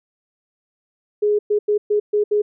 sine tone bursts at uneven times, 417.1 Hz, G#4, 7 cents sharp, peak -14 dBFS, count 6, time 1.22-1.39 / 1.5-1.59 / 1.68-1.78 / 1.9-2 / 2.13-2.24 / 2.31-2.42 s, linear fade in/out 10 ms, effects none

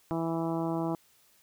harmonic tone, 164.81 Hz, E3, in tune, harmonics 1 / 2 / 3 / 4 / 5 / 6 / 7 / 8, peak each -34 / -31 / -41 / -37 / -39 / -41 / -45 / -49 dBFS, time 0.11-0.95 s, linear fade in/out 0 ms, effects white hiss -64 dBFS RMS until 1.42 s

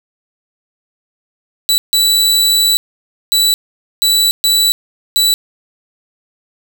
sawtooth tone bursts at uneven times, 3951 Hz, B7, in tune, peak -6 dBFS, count 6, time 1.69-1.78 / 1.93-2.77 / 3.32-3.54 / 4.02-4.31 / 4.44-4.72 / 5.16-5.34 s, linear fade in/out 0 ms, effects none

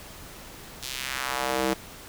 square tone with high-pass filter sweep, 65.41 Hz, C2, in tune, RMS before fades -29 dBFS, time 0.82-1.74 s, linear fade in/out 10 ms, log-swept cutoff 4200 to 290 Hz, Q 1.2, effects pink hiss -44 dBFS RMS until 2.08 s

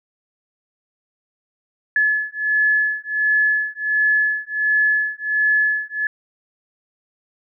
sine beating tone pair, 1713 / 1714.4 Hz, A6 / A6, -47 / -45 cents, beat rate 1.4 Hz, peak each -19 dBFS, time 1.96-6.07 s, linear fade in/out 2 ms, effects none

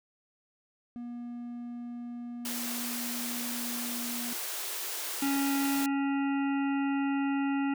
triangle tone, 240 Hz, B3, 49 cents flat, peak -35 dBFS, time 0.96-4.33 s, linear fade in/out 0 ms
white high-pass noise, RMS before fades -36 dBFS, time 2.45-5.86 s, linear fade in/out 2 ms, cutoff 310 Hz, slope 96 dB/octave
harmonic tone, 277.2 Hz, C#4, in tune, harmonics 1 / 3 / 5 / 7 / 9 / 10, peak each -27 / -37 / -41 / -44 / -46 / -47 dBFS, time 5.22-7.74 s, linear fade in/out 5 ms
effects none

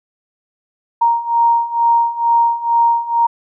sine beating tone pair, 932.3 / 934.5 Hz, A#5 / A#5, 0 / +4 cents, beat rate 2.2 Hz, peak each -16 / -13 dBFS, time 1.01-3.27 s, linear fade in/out 10 ms, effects none

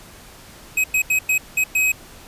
square tone bursts at uneven times, 2536 Hz, D#7, 32 cents sharp, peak -16 dBFS, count 6, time 0.77-0.84 / 0.94-1.02 / 1.1-1.19 / 1.29-1.38 / 1.57-1.64 / 1.75-1.92 s, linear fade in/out 5 ms, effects pink hiss -43 dBFS RMS until 2.27 s + resampled to 32000 Hz

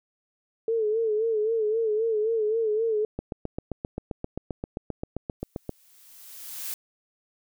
sine tone with vibrato, 440 Hz, A4, in tune, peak -22 dBFS, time 0.68-3.05 s, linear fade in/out 2 ms, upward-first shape sine, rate 3.8 Hz, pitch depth 76 cents each way
click train, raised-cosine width 2 ms, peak -17 dBFS, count 20, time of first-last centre 3.19-5.693 s, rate 7.59 Hz
blue noise with exponential growth, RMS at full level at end -32 dBFS, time 5.4-6.74 s, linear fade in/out 1 ms, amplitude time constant 290 ms
effects none

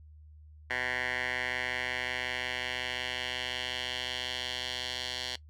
10% pulse tone with band-pass filter sweep, 125.5 Hz, B2, 28 cents sharp, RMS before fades -35 dBFS, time 0.7-5.36 s, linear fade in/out 5 ms, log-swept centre 1900 to 3800 Hz, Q 2.5, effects noise-tail reverb RT60 0.1 s tail -19 dB re dry + added 76 Hz sine -50 dBFS peak until 5.49 s

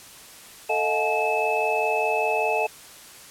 sine tone cluster, 442.2 / 628 / 713 / 854 / 2605 Hz, A4 / D#5 / F5 / G#5 / E7, +9 / +16 / +36 / +48 / -21 cents, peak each -27 dBFS, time 0.69-2.67 s, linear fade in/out 10 ms, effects white hiss -45 dBFS RMS until 3.3 s + low-pass 12000 Hz 12 dB/octave

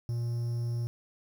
triangle tone, 118.4 Hz, A#2, 27 cents sharp, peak -27 dBFS, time 0.09-0.87 s, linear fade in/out 0 ms, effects 9-bit

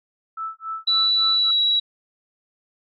sine tone with tremolo, 1316 Hz, E6, 3 cents flat, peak -25 dBFS, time 0.37-1.51 s, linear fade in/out 5 ms, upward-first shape sine, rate 3.6 Hz, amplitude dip 100%
sine tone with pitch glide, 3951 to 3892 Hz, B7 to B7, 0 to -26 cents, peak -16 dBFS, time 0.87-1.8 s, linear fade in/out 10 ms, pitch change -26 cents, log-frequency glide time 1.33-1.59 s
effects none

